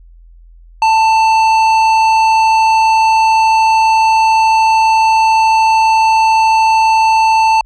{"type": "tone with tanh clipping", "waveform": "triangle", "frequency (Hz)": 887, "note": "A5", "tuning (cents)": 14, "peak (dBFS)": -9, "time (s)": [0.82, 7.61], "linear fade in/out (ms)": 2, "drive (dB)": 16, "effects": ["added 42 Hz sine -37 dBFS peak until 7.65 s"]}